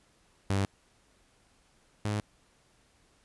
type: tone pair in turn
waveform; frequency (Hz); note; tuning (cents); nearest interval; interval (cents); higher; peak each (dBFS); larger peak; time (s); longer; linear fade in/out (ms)
sawtooth; 98 / 105.02; G2 / G#2; 0 / +20; minor second; 120; second; -22 / -25; first; 0.5-0.65 / 2.05-2.2; neither; 0
effects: pink hiss -66 dBFS RMS until 3.24 s + resampled to 24000 Hz